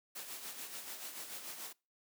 white noise with tremolo, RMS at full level -44 dBFS, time 0.15-1.73 s, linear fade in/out 10 ms, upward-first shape sine, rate 6.9 Hz, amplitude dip 50%, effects noise-tail reverb RT60 0.3 s tail -25 dB re dry + high-pass 200 Hz 12 dB/octave

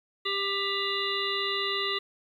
harmonic tone with a mistuned harmonic, 395.8 Hz, G4, 17 cents sharp, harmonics 1 / 3 / 5 / 7 / 9 / 10, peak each -34 / -34 / -34 / -34 / -34 / -34 dBFS, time 0.25-1.99 s, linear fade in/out 10 ms, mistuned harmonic 7, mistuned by +35 cents, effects 10-bit

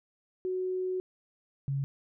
sine tone pair in turn, 370 / 138.15 Hz, F#4 / C#3, 0 / -6 cents, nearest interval octave + perfect fourth, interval 1706 cents, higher first, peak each -29 / -28 dBFS, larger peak second, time 0.45-1 / 1.68-1.84 s, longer first, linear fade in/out 0 ms, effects none

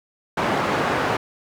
white band-pass noise, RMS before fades -22 dBFS, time 0.37-1.17 s, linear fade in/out 5 ms, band 110 to 1200 Hz, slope 12 dB/octave, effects none

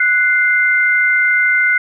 sine tone pair together, 1478.4 / 2088 Hz, F#6 / C7, -2 / -4 cents, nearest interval tritone, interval 598 cents, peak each -13 dBFS, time 0-1.78 s, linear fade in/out 5 ms, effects none

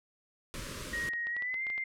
pink band-stop noise, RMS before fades -41 dBFS, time 0.54-1.09 s, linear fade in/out 0 ms, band 620 to 970 Hz, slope 96 dB/octave
sine tone with pitch glide, 1881 to 2099 Hz, A#6 to C7, +15 to +5 cents, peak -32 dBFS, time 0.93-1.84 s, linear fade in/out 5 ms, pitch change +190 cents, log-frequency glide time 1.3-1.63 s
clicks, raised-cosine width 0.3 ms, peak -30 dBFS, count 8, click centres 1.135 / 1.27 / 1.366 / 1.423 / 1.542 / 1.668 / 1.701 / 1.779 s
effects low-pass 11000 Hz 12 dB/octave

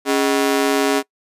sawtooth ring-modulated tone, 346.2 Hz, F4, 15 cents flat, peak -8 dBFS, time 0.05-1.03 s, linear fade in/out 50 ms, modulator 68.5 Hz, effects noise-tail reverb RT60 0.1 s tail -23 dB re dry + resampled to 32000 Hz

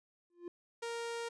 triangle tone with exponential growth, 348.2 Hz, F4, 5 cents flat, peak -36 dBFS, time 0.3-0.48 s, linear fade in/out 2 ms, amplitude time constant 38 ms
sawtooth tone, 466.2 Hz, A#4, in tune, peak -34 dBFS, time 0.82-1.29 s, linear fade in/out 10 ms
effects resampled to 22050 Hz

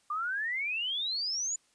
sine exponential sweep, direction up, 1176 to 7070 Hz, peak -30 dBFS, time 0.1-1.56 s, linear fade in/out 5 ms, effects white hiss -68 dBFS RMS until 1.74 s + resampled to 22050 Hz

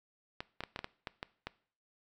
clicks, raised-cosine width 0.3 ms, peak -22 dBFS, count 9, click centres 0.405 / 0.606 / 0.637 / 0.761 / 0.791 / 0.844 / 1.072 / 1.229 / 1.47 s, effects noise-tail reverb RT60 0.5 s tail -20 dB re dry

